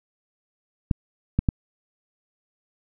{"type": "clicks", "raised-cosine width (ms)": 5, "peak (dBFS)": -7, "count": 3, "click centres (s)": [0.912, 1.39, 1.488], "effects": []}